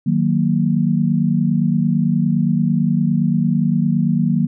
sine chord, D# minor, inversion none, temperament equal, 155.56 / 185 / 233.1 Hz, D#3 / F#3 / A#3, 0 / 0 / 0 cents, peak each -18 dBFS, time 0.06-4.47 s, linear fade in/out 10 ms, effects none

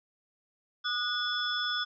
sine tone cluster, 1222 / 1462 / 3431 / 5260 Hz, D#6 / F#6 / A7 / E8, -32 / -21 / -44 / -5 cents, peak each -37 / -33 / -32 / -38 dBFS, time 0.84-1.85 s, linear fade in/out 20 ms, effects none

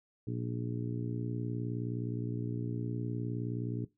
harmonic tone, 59.4 Hz, A#1, 33 cents sharp, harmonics 2 / 3 / 4 / 5 / 6 / 7, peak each -36 / -42 / -42 / -40 / -47 / -46 dBFS, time 0.27-3.85 s, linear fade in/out 5 ms, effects noise-tail reverb RT60 0.2 s tail -18 dB re dry

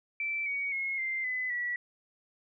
sine tone with pitch steps, 2330 / 2247 / 2166 / 2089 / 2014 / 1942.4 Hz, D7 / C#7 / C#7 / C7 / B6 / B6, -14 / +23 / -41 / -3 / +33 / -29 cents, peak -30 dBFS, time 0.2-1.76 s, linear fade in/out 2 ms, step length 260 ms, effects none

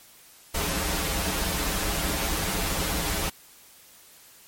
pink noise with comb filter, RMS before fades -27 dBFS, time 0.54-3.3 s, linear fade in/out 10 ms, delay 8.2 ms, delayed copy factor -0.95, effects white hiss -52 dBFS RMS until 4.47 s + MP3 64 kbps

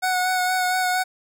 25% pulse tone with vibrato, 736 Hz, F#5, 9 cents flat, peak -16 dBFS, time 0.02-1.04 s, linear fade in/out 20 ms, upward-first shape sine, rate 4.3 Hz, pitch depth 20 cents each way, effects none

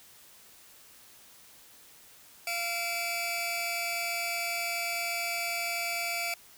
sawtooth tone cluster, 691 / 2313 / 2581 Hz, F5 / D7 / E7, -19 / -27 / -37 cents, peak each -32 / -29 / -36 dBFS, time 2.47-6.34 s, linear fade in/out 2 ms, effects white hiss -55 dBFS RMS until 6.57 s

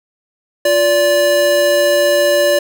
square tone pair together, 351.2 / 580.4 Hz, F4 / D5, +10 / -21 cents, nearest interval major sixth, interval 869 cents, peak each -21 / -11 dBFS, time 0.65-2.59 s, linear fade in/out 5 ms, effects none

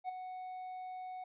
triangle tone with ADSR envelope, 740 Hz, F#5, in tune, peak -32 dBFS, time 0.04-1.24 s, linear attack 48 ms, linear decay 12 ms, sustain -8 dB, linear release 5 ms, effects resampled to 8000 Hz

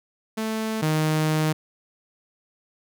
sawtooth tone pair in turn, 220 / 155.56 Hz, A3 / D#3, 0 / 0 cents, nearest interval tritone, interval 600 cents, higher first, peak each -21 / -16 dBFS, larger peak second, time 0.37-0.82 / 0.82-1.53 s, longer second, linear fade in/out 10 ms, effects none

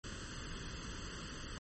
pink noise with comb filter, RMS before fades -45 dBFS, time 0.04-1.58 s, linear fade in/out 0 ms, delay 0.65 ms, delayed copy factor +0.85, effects low-pass 12000 Hz 12 dB/octave + MP3 32 kbps

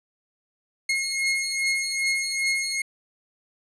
sawtooth beating tone pair, 2155 / 2157.5 Hz, C#7 / C#7, -49 / -47 cents, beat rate 2.5 Hz, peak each -25 / -21 dBFS, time 0.89-2.82 s, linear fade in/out 5 ms, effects resampled to 24000 Hz

